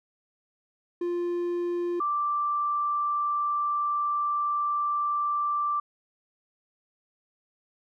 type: tone pair in turn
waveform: triangle / sine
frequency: 349.2 / 1174.6 Hz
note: F4 / D6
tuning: 0 / 0 cents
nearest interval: octave + major sixth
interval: 2100 cents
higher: second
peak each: -24 dBFS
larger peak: neither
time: 1.01-2 / 2-5.8 s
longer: second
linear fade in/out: 5 ms
effects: none